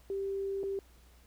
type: tone with dropouts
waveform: sine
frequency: 392.1 Hz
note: G4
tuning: in tune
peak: -32 dBFS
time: 0.1-0.79 s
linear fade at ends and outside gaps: 1 ms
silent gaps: 0.632-0.637 s
effects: added 60 Hz sine -58 dBFS peak until 1.26 s + pink hiss -64 dBFS RMS until 1.26 s